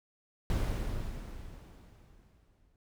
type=noise with exponential decay; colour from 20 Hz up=brown; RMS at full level=-29 dBFS; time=0.5-2.76 s; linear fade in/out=1 ms; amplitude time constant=490 ms; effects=none